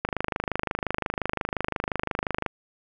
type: click train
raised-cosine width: 0.5 ms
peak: -10 dBFS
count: 63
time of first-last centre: 0.05-2.462 s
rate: 25.7 Hz
effects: none